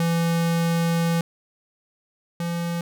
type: tone pair in turn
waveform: square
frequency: 167.7 / 170.53 Hz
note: E3 / F3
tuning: +30 / -41 cents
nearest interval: unison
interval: 29 cents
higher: second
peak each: -20 / -25 dBFS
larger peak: first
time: 0-1.21 / 2.4-2.81 s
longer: first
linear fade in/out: 2 ms
effects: none